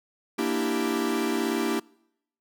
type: chord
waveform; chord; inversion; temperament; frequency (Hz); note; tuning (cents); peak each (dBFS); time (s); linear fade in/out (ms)
45% pulse; E half-diminished seventh; second; equal; 233.1 / 293.7 / 329.6 / 392; Bb3 / D4 / E4 / G4; 0 / 0 / 0 / 0; -30; 0.38-1.8; 10
effects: noise-tail reverb RT60 0.8 s tail -26 dB re dry